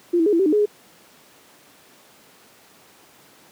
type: tone with pitch steps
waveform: sine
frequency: 346.7 / 326.3 / 416.2 / 334.8 / 386.4 / 305.5 / 419.9 / 416.1 Hz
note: F4 / E4 / G#4 / E4 / G4 / D#4 / G#4 / G#4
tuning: -13 / -18 / +4 / +27 / -25 / -32 / +19 / +3 cents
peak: -14 dBFS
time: 0.13-0.658 s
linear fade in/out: 10 ms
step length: 66 ms
effects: pink hiss -51 dBFS RMS until 3.51 s + high-pass 200 Hz 12 dB/octave